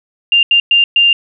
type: tone bursts at uneven times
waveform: sine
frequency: 2794 Hz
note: F7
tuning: in tune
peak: -6 dBFS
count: 4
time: 0.32-0.43 / 0.51-0.6 / 0.71-0.84 / 0.96-1.13 s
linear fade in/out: 2 ms
effects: none